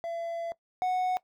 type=tone pair in turn; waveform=triangle; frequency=674 / 736.6 Hz; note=E5 / F#5; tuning=+38 / -8 cents; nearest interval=major second; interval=154 cents; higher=second; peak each=-30 / -23 dBFS; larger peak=second; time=0.04-0.52 / 0.82-1.17 s; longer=first; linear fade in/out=0 ms; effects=noise-tail reverb RT60 0.1 s tail -19 dB re dry